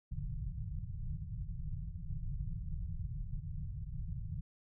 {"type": "low-pass noise", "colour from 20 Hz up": "pink", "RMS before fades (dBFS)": -40, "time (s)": [0.11, 4.41], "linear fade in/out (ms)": 10, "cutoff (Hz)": 170, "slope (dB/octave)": 96, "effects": []}